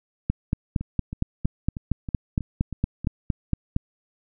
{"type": "two click trains", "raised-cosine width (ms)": 5, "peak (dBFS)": [-19, -9], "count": [8, 16], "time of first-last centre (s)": [[0.81, 3.046], [0.3, 3.764]], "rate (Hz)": [3.13, 4.33], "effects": []}